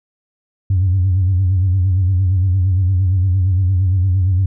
sine tone with vibrato, 93 Hz, F#2, 9 cents sharp, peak -10 dBFS, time 0.7-4.46 s, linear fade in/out 5 ms, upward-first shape sine, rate 8.7 Hz, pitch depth 93 cents each way, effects tanh soft clip ceiling -8 dBFS

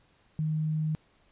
sine tone, 155.56 Hz, D#3, in tune, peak -26 dBFS, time 0.39-0.95 s, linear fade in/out 0 ms, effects pink hiss -65 dBFS RMS until 1.31 s + resampled to 8000 Hz

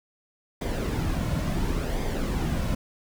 brown noise with flanger, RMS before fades -27 dBFS, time 0.61-2.75 s, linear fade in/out 5 ms, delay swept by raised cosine 0.72 to 2.52 ms, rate 0.71 Hz, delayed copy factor -0.5, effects none

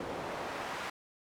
pink noise with band-pass filter sweep, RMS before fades -39 dBFS, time 0-0.9 s, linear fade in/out 5 ms, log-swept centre 490 to 1300 Hz, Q 0.76, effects none

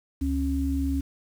sine tone pair together, 70.75 / 273.2 Hz, C#2 / C#4, +36 / -25 cents, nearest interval octave + major seventh, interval 2339 cents, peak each -26 dBFS, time 0.21-1.01 s, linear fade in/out 10 ms, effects 8-bit

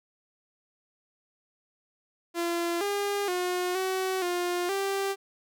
sawtooth tone with pitch steps, 342 / 404.7 / 360.2 / 376.6 / 353.7 / 392.6 Hz, F4 / G#4 / F#4 / F#4 / F4 / G4, -36 / -45 / -46 / +31 / +22 / +3 cents, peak -23 dBFS, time 2.34-5.16 s, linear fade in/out 50 ms, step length 470 ms, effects none

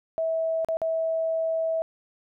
sine tone with dropouts, 650 Hz, E5, 24 cents flat, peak -23 dBFS, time 0.18-1.82 s, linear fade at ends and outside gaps 0 ms, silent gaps 0.647-0.686 / 0.77-0.817 s, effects none

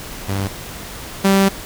sawtooth tone pair in turn, 98 / 194.98 Hz, G2 / G3, 0 / -9 cents, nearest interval octave, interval 1191 cents, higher second, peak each -15 / -7 dBFS, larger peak second, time 0.28-0.48 / 1.24-1.49 s, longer second, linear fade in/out 10 ms, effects pink hiss -32 dBFS RMS until 1.65 s

